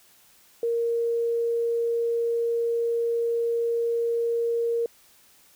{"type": "tone", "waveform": "sine", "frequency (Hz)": 466.3, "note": "A#4", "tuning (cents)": 1, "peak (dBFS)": -22, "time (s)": [0.63, 4.86], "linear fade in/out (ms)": 2, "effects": ["white hiss -57 dBFS RMS until 5.55 s"]}